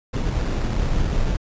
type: noise with sample-and-hold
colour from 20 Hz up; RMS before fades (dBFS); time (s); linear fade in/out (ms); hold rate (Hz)
brown; -21; 0.13-1.37; 10; 3150
effects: resampled to 16000 Hz